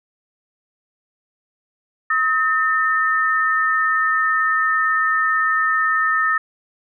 sine tone pair together, 1276 / 1804.5 Hz, D#6 / A6, +43 / +43 cents, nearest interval tritone, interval 600 cents, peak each -18 dBFS, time 2.1-6.38 s, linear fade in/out 5 ms, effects none

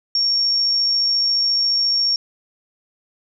sine tone with amplitude modulation, 5520 Hz, F8, 21 cents flat, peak -14 dBFS, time 0.15-2.16 s, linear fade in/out 2 ms, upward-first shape sine, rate 54.3 Hz, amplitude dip 25%, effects none

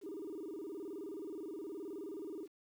sine tone with vibrato, 356.5 Hz, F4, 36 cents sharp, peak -40 dBFS, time 0.01-2.48 s, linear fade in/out 50 ms, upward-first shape square, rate 19 Hz, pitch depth 210 cents each way, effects tanh soft clip ceiling -39 dBFS + 11-bit

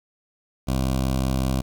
15% pulse tone with notch filter, 65.41 Hz, C2, in tune, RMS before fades -23 dBFS, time 0.67-1.62 s, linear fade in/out 20 ms, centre 1800 Hz, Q 1.3, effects 9-bit

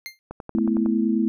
25% pulse tone with exponential decay, 2104 Hz, C7, 9 cents sharp, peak -25 dBFS, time 0.06-0.19 s, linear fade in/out 0 ms, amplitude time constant 27 ms
click train, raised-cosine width 1 ms, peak -20 dBFS, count 7, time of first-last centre 0.31-0.86 s, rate 10.9 Hz
sine chord, A suspended second, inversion none, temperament equal with one note detuned, 217.9 / 246.9 / 329.6 Hz, A3 / B3 / E4, -17 / 0 / 0 cents, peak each -21 / -24 / -24 dBFS, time 0.55-1.28 s, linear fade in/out 0 ms
effects none

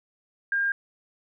sine tone, 1607 Hz, G6, 43 cents sharp, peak -22 dBFS, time 0.52-0.72 s, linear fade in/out 2 ms, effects none

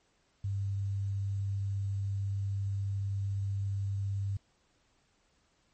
sine tone with quantisation, 99 Hz, G2, 18 cents sharp, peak -30 dBFS, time 0.44-4.37 s, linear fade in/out 5 ms, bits 10, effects pink hiss -71 dBFS RMS until 5.73 s + MP3 32 kbps

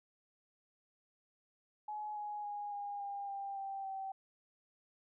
sine tone with pitch steps, 845 / 834.3 / 823.8 / 813.4 / 803.1 / 793 / 783 / 773.1 Hz, G#5 / G#5 / G#5 / G#5 / G5 / G5 / G5 / G5, +30 / +8 / -14 / -36 / +42 / +20 / -2 / -24 cents, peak -39 dBFS, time 1.88-4.12 s, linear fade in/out 5 ms, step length 280 ms, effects none

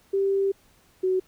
sine tone pair in turn, 392 / 373 Hz, G4 / F#4, 0 / +14 cents, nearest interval minor second, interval 86 cents, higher first, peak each -20 dBFS, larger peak neither, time 0.13-0.52 / 1.03-1.2 s, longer first, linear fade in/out 10 ms, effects pink hiss -60 dBFS RMS until 1.27 s

